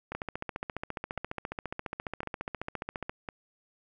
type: two click trains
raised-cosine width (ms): 0.5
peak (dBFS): -21 / -19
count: 4 / 44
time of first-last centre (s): 0.12-3.288 / 0.15-3.095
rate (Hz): 0.947 / 14.6
effects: none